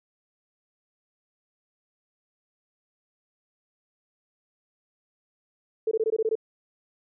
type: tone bursts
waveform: sine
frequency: 442 Hz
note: A4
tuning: 8 cents sharp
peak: -21 dBFS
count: 8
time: 5.87-6.354 s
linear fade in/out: 5 ms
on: 43 ms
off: 20 ms
effects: none